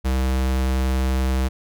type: tone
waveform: square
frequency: 65.1 Hz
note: C2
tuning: 8 cents flat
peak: -19 dBFS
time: 0.04-1.49 s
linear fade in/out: 20 ms
effects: none